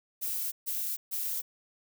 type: noise bursts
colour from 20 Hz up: violet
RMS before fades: -33 dBFS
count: 3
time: 0.21-1.42 s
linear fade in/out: 20 ms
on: 310 ms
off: 140 ms
effects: none